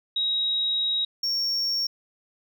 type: tone pair in turn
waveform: sine / triangle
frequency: 3810 / 5507 Hz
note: A#7 / F8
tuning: +37 / -25 cents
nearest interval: tritone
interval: 638 cents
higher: second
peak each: -22 dBFS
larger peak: neither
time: 0.16-1.05 / 1.23-1.87 s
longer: first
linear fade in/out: 5 ms
effects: none